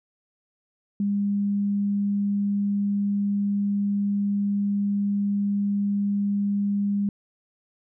sine tone, 202 Hz, G#3, 48 cents flat, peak -21 dBFS, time 1-7.09 s, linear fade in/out 2 ms, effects none

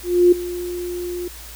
sine tone with ADSR envelope, 353.7 Hz, F4, 22 cents sharp, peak -7 dBFS, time 0.03-1.28 s, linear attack 290 ms, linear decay 8 ms, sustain -17 dB, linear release 4 ms, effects added 57 Hz sine -39 dBFS peak until 1.55 s + white hiss -39 dBFS RMS until 1.55 s

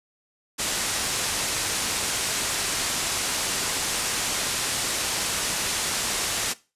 white low-pass noise, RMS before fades -27 dBFS, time 0.58-6.54 s, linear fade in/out 20 ms, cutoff 9600 Hz, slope 24 dB/octave, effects noise-tail reverb RT60 0.3 s tail -19 dB re dry + resampled to 32000 Hz

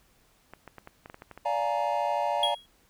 clicks, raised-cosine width 0.5 ms, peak -28 dBFS, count 10, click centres 0.536 / 0.677 / 0.783 / 0.874 / 1.059 / 1.099 / 1.144 / 1.221 / 1.313 / 1.376 s
triangle chord, Bb dominant seventh, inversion first, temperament just, 582.7 / 699.2 / 839.1 / 932.3 Hz, D5 / F5 / Ab5 / Bb5, -14 / +2 / +18 / 0 cents, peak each -29 dBFS, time 1.45-2.55 s, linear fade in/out 10 ms
triangle tone with exponential decay, 3300 Hz, G#7, 12 cents flat, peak -19 dBFS, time 2.43-2.66 s, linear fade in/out 2 ms, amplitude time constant 50 ms
effects pink hiss -64 dBFS RMS until 2.89 s

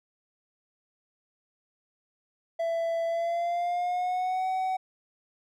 triangle tone with pitch glide, 666 to 751.9 Hz, E5 to F#5, +18 to +28 cents, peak -24 dBFS, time 2.59-4.77 s, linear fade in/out 10 ms, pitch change +210 cents, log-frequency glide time 3.06-4.47 s, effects none

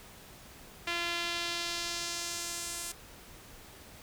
sawtooth tone with band-pass filter sweep, 343.4 Hz, F4, 29 cents flat, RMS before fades -36 dBFS, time 0.87-2.92 s, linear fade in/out 5 ms, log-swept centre 2700 to 9200 Hz, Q 1.3, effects pink hiss -52 dBFS RMS until 4.02 s

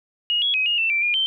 sine tone with pitch steps, 2875 / 3343 / 2532 / 2855 / 2674 / 2345 / 2421 / 3112 Hz, F7 / G#7 / D#7 / F7 / E7 / D7 / D#7 / G7, +50 / +11 / +30 / +37 / +24 / -3 / -48 / -13 cents, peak -18 dBFS, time 0.3-1.26 s, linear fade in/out 0 ms, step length 120 ms, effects none

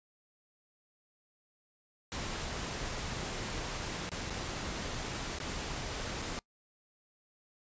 pink noise with dropouts, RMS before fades -38 dBFS, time 2.12-6.39 s, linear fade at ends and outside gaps 0 ms, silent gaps 4.092-4.117 / 4.299-4.305 / 5.387-5.401 / 6.22-6.224 s, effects noise-tail reverb RT60 0.1 s tail -25 dB re dry + resampled to 16000 Hz

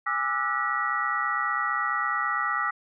sine tone cluster, 820 / 1186 / 1315 / 1450 / 1930 Hz, G#5 / D6 / E6 / F#6 / B6, -22 / +17 / -5 / -35 / -40 cents, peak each -35 / -30 / -29 / -33 / -29 dBFS, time 0.06-2.71 s, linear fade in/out 10 ms, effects none

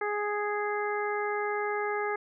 harmonic tone, 415.3 Hz, G#4, in tune, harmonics 1 / 2 / 3 / 4 / 5, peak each -31 / -34 / -36 / -37 / -38 dBFS, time 0.01-2.16 s, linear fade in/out 5 ms, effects none

